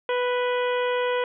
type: harmonic tone with a mistuned harmonic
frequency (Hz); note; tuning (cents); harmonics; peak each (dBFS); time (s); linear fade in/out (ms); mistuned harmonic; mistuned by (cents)
493.9; B4; 0; 1 / 2 / 3 / 4 / 5 / 6 / 7; -23 / -29 / -33 / -35 / -37 / -39 / -40; 0.09-1.24; 2; 7; -77
effects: none